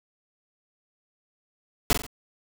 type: noise with echo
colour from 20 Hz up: pink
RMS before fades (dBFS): -20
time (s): 1.9-1.93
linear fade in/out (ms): 0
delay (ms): 45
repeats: 3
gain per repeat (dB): -7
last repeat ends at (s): 2.065
effects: none